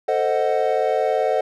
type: chord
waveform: triangle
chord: A diminished seventh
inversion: none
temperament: equal with one note detuned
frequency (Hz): 445.1 / 523.3 / 622.3 / 740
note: A4 / C5 / Eb5 / Gb5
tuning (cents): +20 / 0 / 0 / 0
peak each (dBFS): -21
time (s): 0.08-1.41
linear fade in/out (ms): 5
effects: none